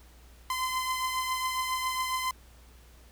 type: beating tone pair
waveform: sawtooth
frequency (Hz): 1028 / 1035.3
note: C6 / C6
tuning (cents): -31 / -19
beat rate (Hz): 7.3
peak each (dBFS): -26 / -32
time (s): 0.5-2.31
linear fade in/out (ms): 2
effects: added 60 Hz sine -52 dBFS peak until 3.11 s + pink hiss -59 dBFS RMS until 3.11 s